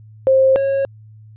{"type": "tone pair in turn", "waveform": ["sine", "triangle"], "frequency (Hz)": [530, 546.5], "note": ["C5", "C#5"], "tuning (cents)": [22, -25], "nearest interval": "minor second", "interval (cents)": 53, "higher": "second", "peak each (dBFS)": [-9, -13], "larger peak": "first", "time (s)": [[0.27, 0.56], [0.56, 0.85]], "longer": "neither", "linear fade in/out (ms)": 0, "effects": ["added 108 Hz sine -39 dBFS peak until 1.36 s", "resampled to 8000 Hz"]}